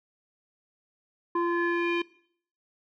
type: tone with low-pass filter sweep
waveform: square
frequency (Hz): 343.9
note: F4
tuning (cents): -27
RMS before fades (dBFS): -27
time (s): 1.35-2.02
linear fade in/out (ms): 5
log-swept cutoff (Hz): 1200 to 2800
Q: 4.5
effects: noise-tail reverb RT60 0.6 s tail -20 dB re dry